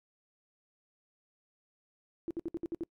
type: tone bursts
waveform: sine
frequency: 335.3 Hz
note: E4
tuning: 30 cents sharp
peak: -32 dBFS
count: 7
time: 2.28-2.835 s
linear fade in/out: 0 ms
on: 27 ms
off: 61 ms
effects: noise-tail reverb RT60 0.1 s tail -24 dB re dry